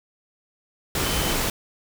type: tone in noise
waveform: sine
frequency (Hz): 3052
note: G7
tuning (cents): -47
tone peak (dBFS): -32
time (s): 1.05-1.33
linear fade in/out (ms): 2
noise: pink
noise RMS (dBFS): -24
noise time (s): 0.95-1.5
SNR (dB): -11
effects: none